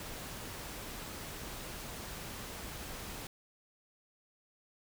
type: noise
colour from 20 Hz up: pink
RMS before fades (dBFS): -44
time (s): 0-3.27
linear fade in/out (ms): 2
effects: none